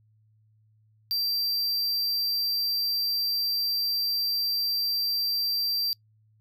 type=tone; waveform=square; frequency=4704 Hz; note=D8; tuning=2 cents sharp; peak=-25 dBFS; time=1.11-5.93 s; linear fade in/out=0 ms; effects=noise-tail reverb RT60 0.1 s tail -24 dB re dry + added 108 Hz sine -60 dBFS peak until 6.4 s